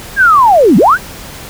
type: linear two-way sweep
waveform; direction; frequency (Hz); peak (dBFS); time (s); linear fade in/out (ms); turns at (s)
sine; down then up; 1661.2 to 164.1 to 1661.2; -3; 0.16-0.98; 50; 0.77
effects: pink hiss -29 dBFS RMS until 1.49 s